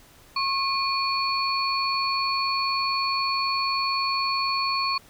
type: tone cluster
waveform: sine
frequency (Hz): 1089 / 2427 / 4410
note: C#6 / D#7 / C#8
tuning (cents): -31 / -44 / -10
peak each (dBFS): -25 / -30 / -27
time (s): 0.36-4.98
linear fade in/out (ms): 5
effects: pink hiss -53 dBFS RMS until 5.09 s